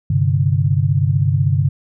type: chord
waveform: sine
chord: G suspended fourth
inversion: none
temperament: equal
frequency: 98 / 130.81 / 146.83 Hz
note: G2 / C3 / D3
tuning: 0 / 0 / 0 cents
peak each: -17 dBFS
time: 0.1-1.69 s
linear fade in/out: 5 ms
effects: none